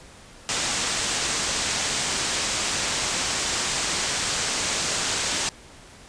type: low-pass noise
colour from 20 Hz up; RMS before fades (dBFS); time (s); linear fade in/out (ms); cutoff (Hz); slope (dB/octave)
white; -26; 0.49-5.49; 0; 8400; 48
effects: pink hiss -47 dBFS RMS until 6.08 s + resampled to 22050 Hz